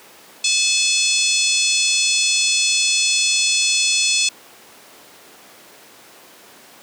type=harmonic tone; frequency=861 Hz; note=A5; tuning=38 cents flat; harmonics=3 / 4 / 5 / 6 / 7 / 8 / 9 / 10; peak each=-21 / -22 / -23 / -24 / -24 / -25 / -26 / -26 dBFS; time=0.44-4.29 s; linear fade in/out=5 ms; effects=pink hiss -44 dBFS RMS until 6.82 s + high-pass 300 Hz 12 dB/octave